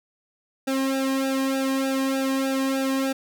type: tone with flanger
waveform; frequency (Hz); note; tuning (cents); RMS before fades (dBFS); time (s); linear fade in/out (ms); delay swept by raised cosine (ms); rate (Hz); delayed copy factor
sawtooth; 267.8; C4; +40; -24; 0.67-3.13; 10; 0.94 to 1.44; 3.3; -1
effects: none